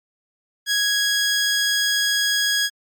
15% pulse tone, 1658 Hz, G#6, 3 cents flat, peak -11 dBFS, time 0.66-2.7 s, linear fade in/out 50 ms, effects MP3 64 kbps

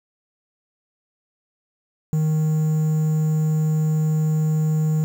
triangle tone with quantisation, 155.56 Hz, D#3, in tune, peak -15 dBFS, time 2.13-5.04 s, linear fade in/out 0 ms, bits 7, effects none

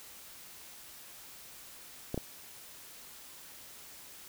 clicks, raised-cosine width 2 ms, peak -20 dBFS, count 2, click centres 2.144 / 2.177 s, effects white hiss -51 dBFS RMS until 4.28 s

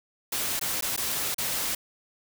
white noise with dropouts, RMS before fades -29 dBFS, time 0.32-1.75 s, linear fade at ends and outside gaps 5 ms, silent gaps 0.595-0.612 / 0.81-0.823 / 0.964-0.975 / 1.345-1.382 s, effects none

